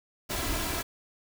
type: noise with comb filter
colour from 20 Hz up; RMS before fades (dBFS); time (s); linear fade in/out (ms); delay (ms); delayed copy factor
pink; -31; 0.29-0.83; 20; 3; +0.55
effects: none